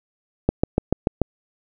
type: click train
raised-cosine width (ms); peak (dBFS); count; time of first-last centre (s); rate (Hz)
2; -3; 6; 0.49-1.217; 6.88
effects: none